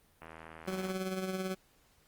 click train, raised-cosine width 0.5 ms, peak -32 dBFS, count 57, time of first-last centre 0.22-0.912 s, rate 80.9 Hz
20% pulse tone with tremolo, 187.9 Hz, F#3, 27 cents sharp, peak -27 dBFS, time 0.67-1.55 s, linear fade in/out 10 ms, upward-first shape triangle, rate 18 Hz, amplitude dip 55%
effects pink hiss -67 dBFS RMS until 2.07 s + Opus 32 kbps

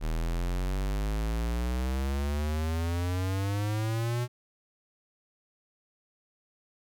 square exponential sweep, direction up, 38.75 to 123.47 Hz, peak -28 dBFS, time 0-4.28 s, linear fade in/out 50 ms, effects none

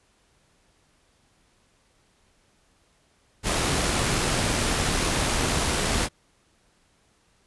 pink noise with amplitude modulation, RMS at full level -23 dBFS, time 3.43-6.09 s, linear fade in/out 50 ms, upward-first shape sine, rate 80.4 Hz, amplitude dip 25%, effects pink hiss -64 dBFS RMS until 7.46 s + resampled to 24000 Hz

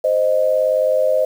sine tone pair together, 521.4 / 620 Hz, C5 / D#5, -6 / -6 cents, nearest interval minor third, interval 300 cents, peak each -16 dBFS, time 0.04-1.25 s, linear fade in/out 5 ms, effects 7-bit

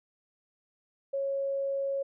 sine tone, 550 Hz, C#5, 14 cents flat, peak -28 dBFS, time 1.13-2.03 s, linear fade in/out 10 ms, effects none

